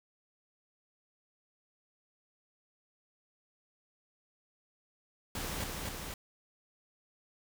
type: noise with echo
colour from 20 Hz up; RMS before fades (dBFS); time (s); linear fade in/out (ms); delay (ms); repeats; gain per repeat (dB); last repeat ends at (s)
pink; -38; 5.35-5.64; 2; 250; 2; -2; 6.14
effects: none